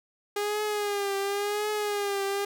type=tone with vibrato; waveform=sawtooth; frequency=408.6 Hz; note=G#4; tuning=28 cents flat; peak=-23 dBFS; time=0.36-2.45 s; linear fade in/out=5 ms; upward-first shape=triangle; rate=0.93 Hz; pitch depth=69 cents each way; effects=none